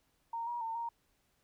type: tone with pitch steps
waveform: sine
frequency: 924 / 954 / 905 / 932 Hz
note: A#5 / A#5 / A5 / A#5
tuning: -16 / +40 / +48 / -1 cents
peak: -35 dBFS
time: 0.33-0.89 s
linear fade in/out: 5 ms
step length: 140 ms
effects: pink hiss -75 dBFS RMS until 1.43 s